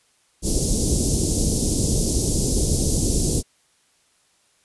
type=band-stop noise; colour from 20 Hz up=pink; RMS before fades=-20 dBFS; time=0.42-3.43 s; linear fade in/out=50 ms; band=450 to 5500 Hz; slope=24 dB/octave; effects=white hiss -62 dBFS RMS until 4.64 s + resampled to 24000 Hz